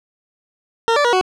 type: tone with pitch steps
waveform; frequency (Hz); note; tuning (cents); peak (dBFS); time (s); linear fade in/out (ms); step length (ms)
20% pulse; 458.2 / 582 / 479.8 / 371; A#4 / D5 / A#4 / F#4; -30 / -16 / +50 / +5; -8; 0.88-1.212; 0; 83
effects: low-pass 5000 Hz 12 dB/octave